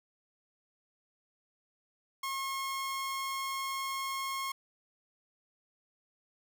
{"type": "tone", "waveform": "sawtooth", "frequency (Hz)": 1081, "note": "C#6", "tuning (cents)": -44, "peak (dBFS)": -30, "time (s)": [2.23, 4.52], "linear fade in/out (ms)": 5, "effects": []}